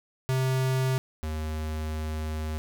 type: tone pair in turn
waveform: square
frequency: 130.81 / 77.78 Hz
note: C3 / D#2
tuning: 0 / 0 cents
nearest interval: major sixth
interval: 900 cents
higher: first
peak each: -24 / -30 dBFS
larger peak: first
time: 0.29-0.98 / 1.23-2.58 s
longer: second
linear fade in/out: 0 ms
effects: none